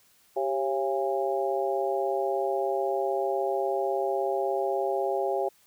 harmonic tone with a mistuned harmonic, 136.3 Hz, C#3, 29 cents flat, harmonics 3 / 4 / 5 / 6, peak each -29 / -30 / -31 / -32 dBFS, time 0.36-5.49 s, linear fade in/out 10 ms, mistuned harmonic 3, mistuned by -72 cents, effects white hiss -62 dBFS RMS until 5.66 s

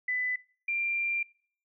sine tone pair in turn, 1999 / 2377 Hz, B6 / D7, +20 / +20 cents, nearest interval minor third, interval 300 cents, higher second, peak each -27 dBFS, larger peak neither, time 0.08-0.36 / 0.68-1.23 s, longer second, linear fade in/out 5 ms, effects noise-tail reverb RT60 0.5 s tail -23 dB re dry

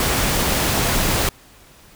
pink noise, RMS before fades -19 dBFS, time 0-1.29 s, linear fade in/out 2 ms, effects pink hiss -48 dBFS RMS until 1.95 s

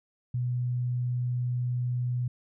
sine tone, 123.47 Hz, B2, in tune, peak -26 dBFS, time 0.34-2.28 s, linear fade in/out 5 ms, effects none

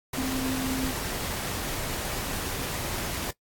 sine tone in noise, 261.6 Hz, C4, in tune, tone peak -28 dBFS, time 0.17-0.91 s, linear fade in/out 5 ms, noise pink, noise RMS -32 dBFS, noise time 0.13-3.31 s, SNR +1 dB, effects noise-tail reverb RT60 0.1 s tail -20 dB re dry + AAC 64 kbps

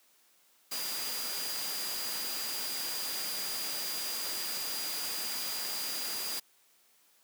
sine tone in noise, 4833 Hz, D8, 49 cents sharp, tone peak -38 dBFS, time 0.71-6.4 s, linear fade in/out 10 ms, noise white, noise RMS -37 dBFS, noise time 0.71-6.4 s, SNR -4 dB, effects white hiss -66 dBFS RMS until 7.23 s + high-pass 200 Hz 12 dB/octave

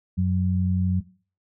sine tone pair together, 91.8 / 183.6 Hz, F#2 / F#3, -13 / -13 cents, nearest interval octave, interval 1200 cents, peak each -22 dBFS, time 0.17-1.01 s, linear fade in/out 20 ms, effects noise-tail reverb RT60 0.4 s tail -18 dB re dry

